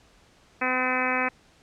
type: harmonic tone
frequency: 254.9 Hz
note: C4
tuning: 45 cents flat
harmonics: 1 / 2 / 3 / 4 / 5 / 6 / 7 / 8 / 9 / 10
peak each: -32 / -32 / -32 / -32 / -32 / -32 / -32 / -32 / -32 / -32 dBFS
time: 0.61-1.29 s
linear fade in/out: 10 ms
effects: pink hiss -58 dBFS RMS until 1.62 s + low-pass 7000 Hz 12 dB/octave